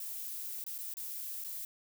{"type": "noise with dropouts", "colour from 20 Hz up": "violet", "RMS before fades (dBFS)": -41, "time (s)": [0, 1.65], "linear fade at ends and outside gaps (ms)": 2, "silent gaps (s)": [[0.64, 0.664], [0.781, 0.786], [0.939, 0.969], [1.44, 1.445]], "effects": []}